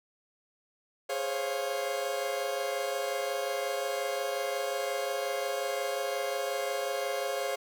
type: chord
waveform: 40% pulse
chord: Db major seventh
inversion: second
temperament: equal with one note detuned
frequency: 415.3 / 523.3 / 548.9 / 698.5 Hz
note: Ab4 / C5 / Db5 / F5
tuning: 0 / 0 / -17 / 0 cents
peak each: -37 / -36 / -33 / -36 dBFS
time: 1.09-7.56 s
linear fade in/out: 10 ms
effects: none